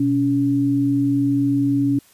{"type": "tone pair together", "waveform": "sine", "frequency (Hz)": [125.3, 281.3], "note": ["B2", "C#4"], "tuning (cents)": [25, 26], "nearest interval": "octave + major second", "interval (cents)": 1401, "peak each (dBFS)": [-23, -16], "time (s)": [0, 1.99], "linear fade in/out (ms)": 5, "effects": ["white hiss -53 dBFS RMS until 2.13 s", "resampled to 32000 Hz"]}